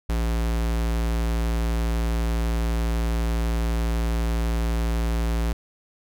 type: tone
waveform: square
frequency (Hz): 57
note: A#1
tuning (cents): -38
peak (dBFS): -22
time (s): 0.09-5.53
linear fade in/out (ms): 5
effects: none